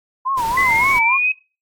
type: tone with vibrato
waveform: sine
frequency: 993 Hz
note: B5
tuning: 9 cents sharp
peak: -17 dBFS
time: 0.25-1.18 s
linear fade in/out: 20 ms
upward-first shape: sine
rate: 3.5 Hz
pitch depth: 170 cents each way
type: noise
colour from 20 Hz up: pink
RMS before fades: -31 dBFS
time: 0.37-0.99 s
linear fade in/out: 5 ms
type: exponential sweep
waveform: sine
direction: up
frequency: 1991 to 2551 Hz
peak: -14 dBFS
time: 0.57-1.32 s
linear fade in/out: 5 ms
effects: noise-tail reverb RT60 0.3 s tail -20 dB re dry + AAC 64 kbps